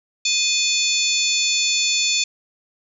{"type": "harmonic tone with a mistuned harmonic", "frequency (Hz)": 880, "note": "A5", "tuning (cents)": 0, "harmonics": [3, 4, 5, 6, 7, 8], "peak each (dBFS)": [-23, -23, -23, -29, -27, -24], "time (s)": [0.25, 2.24], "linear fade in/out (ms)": 5, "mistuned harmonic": 3, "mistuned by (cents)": -100, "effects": []}